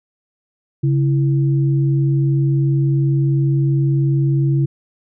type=tone pair together; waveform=sine; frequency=138.59 / 330.9 Hz; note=C#3 / E4; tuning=0 / +7 cents; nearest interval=octave + minor third; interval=1507 cents; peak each=-13 / -23 dBFS; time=0.83-4.66 s; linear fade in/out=10 ms; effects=none